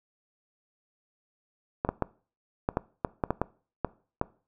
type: clicks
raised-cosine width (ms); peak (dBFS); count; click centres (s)
1; -11; 11; 1.849 / 1.89 / 2.023 / 2.689 / 2.771 / 3.048 / 3.238 / 3.306 / 3.416 / 3.847 / 4.214
effects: noise-tail reverb RT60 0.4 s tail -21 dB re dry